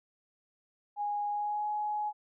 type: tone with pitch glide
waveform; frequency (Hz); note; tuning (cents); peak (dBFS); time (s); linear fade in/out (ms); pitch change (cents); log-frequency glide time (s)
sine; 825 to 840.4; G#5 to G#5; -12 to +20; -30; 0.96-2.13; 50; +32; 1.29-1.67
effects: none